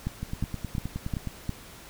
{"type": "two click trains", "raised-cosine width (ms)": 5, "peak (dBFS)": [-19, -16], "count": [11, 5], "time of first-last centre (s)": [[0.23, 1.273], [0.07, 1.493]], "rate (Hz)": [9.59, 2.81], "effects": ["pink hiss -47 dBFS RMS until 1.89 s"]}